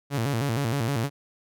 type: tone with vibrato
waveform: sawtooth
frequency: 126.9 Hz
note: B2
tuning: 47 cents sharp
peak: -20 dBFS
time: 0.1-1.1 s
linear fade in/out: 50 ms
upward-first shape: square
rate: 6.4 Hz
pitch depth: 190 cents each way
effects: none